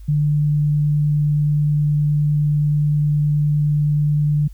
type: tone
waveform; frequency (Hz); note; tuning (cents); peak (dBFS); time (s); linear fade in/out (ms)
sine; 148.4; D3; +18; -14; 0.08-4.48; 10
effects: added 50 Hz sine -34 dBFS peak until 4.53 s + white hiss -59 dBFS RMS until 4.53 s